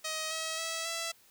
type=tone with pitch steps; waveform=5% pulse; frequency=630 / 641.4 / 653 / 664.8 Hz; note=D#5 / E5 / E5 / E5; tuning=+21 / -48 / -17 / +15 cents; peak=-22 dBFS; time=0.04-1.12 s; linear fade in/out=10 ms; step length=270 ms; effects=white hiss -62 dBFS RMS until 1.3 s